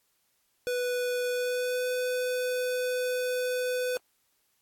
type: tone with pitch glide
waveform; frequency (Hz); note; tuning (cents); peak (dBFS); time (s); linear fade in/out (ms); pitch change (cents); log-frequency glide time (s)
square; 493.9 to 500.8; B4 to B4; 0 to +24; -28; 0.67-3.97; 0; +24; 1.31-1.87
effects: white hiss -72 dBFS RMS until 4.61 s + AAC 64 kbps